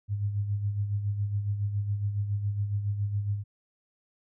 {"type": "tone with tremolo", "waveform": "sine", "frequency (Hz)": 102.1, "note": "G#2", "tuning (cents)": -29, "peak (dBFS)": -24, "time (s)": [0.08, 3.44], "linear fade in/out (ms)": 50, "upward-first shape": "sine", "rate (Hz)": 7.2, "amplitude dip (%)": 55, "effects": []}